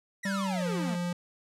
45% pulse exponential sweep, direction down, 2008 to 196 Hz, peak -34 dBFS, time 0.23-0.96 s, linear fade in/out 10 ms
square tone with pitch glide, 196 to 175.63 Hz, G3 to F3, 0 to +10 cents, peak -30 dBFS, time 0.25-1.13 s, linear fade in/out 5 ms, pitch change -190 cents, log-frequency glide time 0.42-0.67 s
effects low-pass 10000 Hz 12 dB/octave

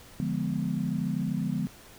sine chord, D diminished seventh, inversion none, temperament equal, 146.83 / 174.61 / 207.7 / 246.9 Hz, D3 / F3 / Ab3 / Cb4, 0 / 0 / 0 / 0 cents, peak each -33 / -31 / -32 / -33 dBFS, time 0.2-1.67 s, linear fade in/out 0 ms, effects pink hiss -51 dBFS RMS until 1.98 s

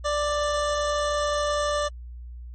25% pulse tone, 589 Hz, D5, 5 cents sharp, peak -19 dBFS, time 0.04-1.89 s, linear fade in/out 20 ms, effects added 60 Hz sine -36 dBFS peak until 2.54 s + MP3 32 kbps

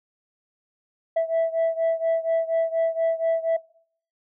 sine beating tone pair, 656 / 660.2 Hz, E5 / E5, -9 / +2 cents, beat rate 4.2 Hz, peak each -20 / -22 dBFS, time 1.16-3.57 s, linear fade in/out 10 ms, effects noise-tail reverb RT60 0.6 s tail -24 dB re dry + tanh soft clip ceiling -17 dBFS

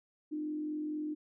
sine tone with frequency modulation, 303.5 Hz, D#4, 43 cents flat, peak -34 dBFS, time 0.31-1.15 s, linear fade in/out 20 ms, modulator 44.2 Hz, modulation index 0.36, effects none

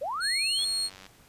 sine linear sweep, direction up, 493.9 to 3501 Hz, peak -29 dBFS, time 0.01-0.65 s, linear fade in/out 10 ms
35% pulse tone, 4291 Hz, C8, 43 cents sharp, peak -25 dBFS, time 0.2-0.9 s, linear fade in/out 50 ms
click train, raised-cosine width 0.2 ms, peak -29 dBFS, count 46, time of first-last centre 0.59-1.065 s, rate 94.8 Hz
effects pink hiss -57 dBFS RMS until 1.28 s + resampled to 32000 Hz

